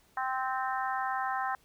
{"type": "harmonic tone", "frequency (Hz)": 260.5, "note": "C4", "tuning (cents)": -7, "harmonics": [3, 4, 5, 6, 7], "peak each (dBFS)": [-33, -35, -37, -39, -40], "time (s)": [0.17, 1.55], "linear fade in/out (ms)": 2, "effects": ["pink hiss -65 dBFS RMS until 1.64 s"]}